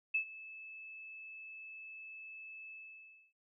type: tone with ADSR envelope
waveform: sine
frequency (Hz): 2614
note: E7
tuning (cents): -15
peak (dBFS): -28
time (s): 0.14-3.33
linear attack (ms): 10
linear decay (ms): 92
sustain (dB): -19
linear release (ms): 620
effects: none